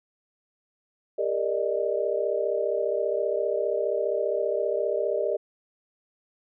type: chord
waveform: sine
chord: Eb major seventh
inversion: first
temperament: equal with one note detuned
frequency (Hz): 401.9 / 466.2 / 587.3 / 622.3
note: G4 / Bb4 / D5 / Eb5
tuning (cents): +43 / 0 / 0 / 0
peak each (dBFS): -29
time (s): 1.18-5.37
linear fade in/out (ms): 10
effects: none